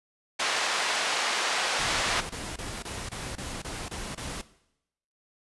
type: band-pass noise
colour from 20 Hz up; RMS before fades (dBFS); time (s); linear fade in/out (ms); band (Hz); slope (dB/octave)
pink; -28; 0.39-2.21; 10; 760 to 6100; 12
type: noise bursts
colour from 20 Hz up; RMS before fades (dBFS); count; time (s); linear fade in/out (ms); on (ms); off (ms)
pink; -36; 10; 1.79-4.415; 5; 240; 25
effects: noise-tail reverb RT60 0.8 s tail -17 dB re dry + resampled to 24000 Hz